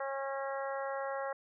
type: harmonic tone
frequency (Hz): 272.8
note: C#4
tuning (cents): -28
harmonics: 2 / 3 / 4 / 5 / 6 / 7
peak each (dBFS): -37 / -41 / -43 / -45 / -47 / -48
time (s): 0-1.33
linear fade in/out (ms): 5
effects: none